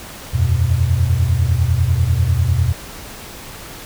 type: chord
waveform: sine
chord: E suspended second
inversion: none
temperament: equal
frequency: 82.41 / 92.5 / 123.47 Hz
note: E2 / F#2 / B2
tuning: 0 / 0 / 0 cents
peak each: -17 dBFS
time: 0.33-2.73 s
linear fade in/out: 20 ms
effects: pink hiss -34 dBFS RMS until 3.85 s